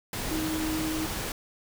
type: tone in noise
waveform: sine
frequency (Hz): 314.4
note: D#4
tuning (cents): +18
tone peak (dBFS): -29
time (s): 0.31-1.06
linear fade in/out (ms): 2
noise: pink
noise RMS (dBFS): -33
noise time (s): 0.13-1.32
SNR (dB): +1
effects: none